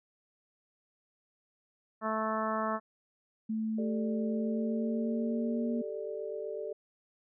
harmonic tone, 219 Hz, A3, 8 cents flat, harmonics 1 / 2 / 3 / 4 / 5 / 6 / 7 / 8, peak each -36 / -41 / -35 / -40 / -35 / -37 / -48 / -44 dBFS, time 2.01-2.8 s, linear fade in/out 50 ms
sine tone with pitch glide, 220 to 235.8 Hz, A3 to A#3, 0 to +20 cents, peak -30 dBFS, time 3.49-5.82 s, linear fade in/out 10 ms, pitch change +120 cents, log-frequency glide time 4.29-5.7 s
sine chord, G suspended second, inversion none, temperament equal with one note detuned, 392 / 440 / 592.4 Hz, G4 / A4 / D5, 0 / 0 / +15 cents, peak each -41 / -38 / -40 dBFS, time 3.78-6.73 s, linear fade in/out 5 ms
effects none

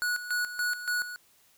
square tone with tremolo, 1464 Hz, F#6, 19 cents flat, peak -27 dBFS, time 0.02-1.16 s, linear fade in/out 0 ms, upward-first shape square, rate 3.5 Hz, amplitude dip 70%, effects white hiss -63 dBFS RMS until 1.57 s

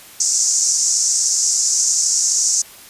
white band-pass noise, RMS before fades -17 dBFS, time 0.2-2.62 s, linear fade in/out 5 ms, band 5700 to 7400 Hz, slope 48 dB/octave, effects white hiss -41 dBFS RMS until 2.89 s + resampled to 32000 Hz

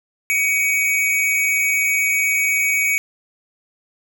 square tone pair together, 2254 / 2511 Hz, C#7 / D#7, +28 / +15 cents, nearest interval major second, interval 187 cents, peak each -17 / -26 dBFS, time 0.3-2.98 s, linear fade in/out 0 ms, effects none

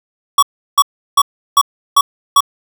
square tone bursts, 1125 Hz, C#6, 25 cents sharp, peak -6 dBFS, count 6, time 0.38-2.406 s, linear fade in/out 5 ms, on 46 ms, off 350 ms, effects none

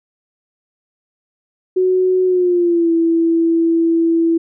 sine tone with pitch glide, 370 to 331.5 Hz, F#4 to E4, 0 to +10 cents, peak -11 dBFS, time 1.76-4.38 s, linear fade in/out 10 ms, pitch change -190 cents, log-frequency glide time 2.25-2.92 s, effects none

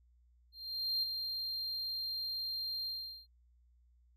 triangle tone with ADSR envelope, 4186 Hz, C8, in tune, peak -29 dBFS, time 0.52-3.27 s, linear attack 510 ms, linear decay 8 ms, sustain -6 dB, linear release 410 ms, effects added 60 Hz sine -64 dBFS peak until 4.16 s

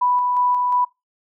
sine tone with tremolo, 988 Hz, B5, in tune, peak -15 dBFS, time 0.01-0.85 s, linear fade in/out 10 ms, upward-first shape square, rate 2.8 Hz, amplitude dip 25%, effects noise-tail reverb RT60 0.2 s tail -21 dB re dry

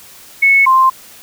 sine tone pair in turn, 2202 / 1048.2 Hz, C#7 / C6, -12 / +3 cents, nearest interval octave + minor second, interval 1285 cents, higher first, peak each -6 dBFS, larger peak neither, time 0.42-0.66 / 0.66-0.9 s, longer neither, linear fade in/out 10 ms, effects white hiss -39 dBFS RMS until 1.22 s

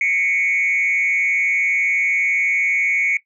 sine tone with frequency modulation, 2217 Hz, C#7, in tune, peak -14 dBFS, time 0.01-3.17 s, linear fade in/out 2 ms, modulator 172 Hz, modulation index 0.67, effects noise-tail reverb RT60 0.1 s tail -18 dB re dry + tanh soft clip ceiling -11 dBFS

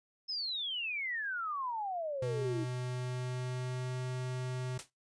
sine exponential sweep, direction down, 5274 to 311.1 Hz, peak -34 dBFS, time 0.28-2.65 s, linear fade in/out 20 ms
square tone with pitch glide, 125.4 to 127.15 Hz, B2 to C3, +27 to -49 cents, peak -36 dBFS, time 2.22-4.78 s, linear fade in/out 5 ms, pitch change +24 cents, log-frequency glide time 2.9-3.99 s
white noise with exponential decay, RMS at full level -38 dBFS, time 4.79-4.9 s, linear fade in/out 1 ms, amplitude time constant 23 ms
effects noise-tail reverb RT60 0.2 s tail -22 dB re dry + resampled to 22050 Hz

